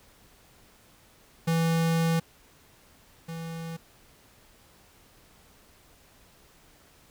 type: tone pair in turn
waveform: square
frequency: 164.81 / 164.81 Hz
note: E3 / E3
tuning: 0 / 0 cents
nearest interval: unison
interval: 0 cents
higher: neither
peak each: -23 / -35 dBFS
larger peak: first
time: 1.47-2.2 / 3.28-3.77 s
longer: first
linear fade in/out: 10 ms
effects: pink hiss -58 dBFS RMS until 7.1 s